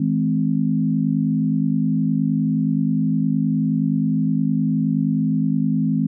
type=tone cluster; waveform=sine; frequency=161.1 / 211.6 / 260.3 Hz; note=E3 / G#3 / C4; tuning=-39 / +33 / -9 cents; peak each=-21 dBFS; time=0-6.07 s; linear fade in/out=5 ms; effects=none